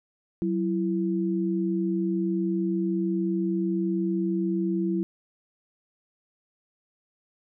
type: tone pair together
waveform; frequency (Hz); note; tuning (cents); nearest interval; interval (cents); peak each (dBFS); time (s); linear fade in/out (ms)
sine; 187.4 / 333.9; F#3 / E4; +22 / +22; minor seventh; 1000; -26; 0.42-5.03; 0
effects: none